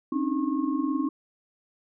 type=tone cluster; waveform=sine; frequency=266.2 / 285.4 / 310.4 / 1084 Hz; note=C4 / D4 / D#4 / C#6; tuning=+30 / -49 / -4 / -39 cents; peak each=-28 / -30 / -28 / -36 dBFS; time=0.12-1.09 s; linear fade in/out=5 ms; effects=none

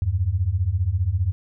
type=beating tone pair; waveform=sine; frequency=82.41 / 97.41 Hz; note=E2 / G2; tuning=0 / -10 cents; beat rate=15 Hz; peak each=-23 / -21 dBFS; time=0.02-1.32 s; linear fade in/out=0 ms; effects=none

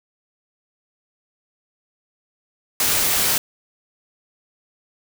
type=noise; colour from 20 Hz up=white; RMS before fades=-19 dBFS; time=2.8-3.38 s; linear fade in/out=2 ms; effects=none

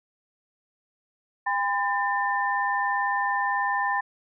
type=tone cluster; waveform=sine; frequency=807 / 1014 / 1791 Hz; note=G#5 / B5 / A6; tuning=-50 / +45 / +30 cents; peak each=-27 dBFS; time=1.46-4.01 s; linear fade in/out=10 ms; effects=none

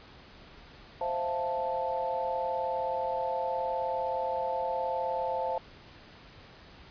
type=chord; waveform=sine; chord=F major seventh; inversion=second; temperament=equal; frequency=523.3 / 659.3 / 698.5 / 880 Hz; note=C5 / E5 / F5 / A5; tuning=0 / 0 / 0 / 0 cents; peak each=-33 / -37 / -37 / -32 dBFS; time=1.01-5.58 s; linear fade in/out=2 ms; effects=pink hiss -52 dBFS RMS until 6.9 s + resampled to 11025 Hz

